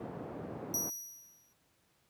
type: band-pass noise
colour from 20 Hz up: pink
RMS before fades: -43 dBFS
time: 0-0.9 s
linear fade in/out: 5 ms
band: 130 to 690 Hz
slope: 12 dB/octave
type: tone with exponential decay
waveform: sawtooth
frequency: 5800 Hz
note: F#8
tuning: 35 cents flat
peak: -27 dBFS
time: 0.74-1.53 s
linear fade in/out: 2 ms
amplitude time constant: 170 ms
effects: pink hiss -72 dBFS RMS until 2.09 s + high-pass 80 Hz 12 dB/octave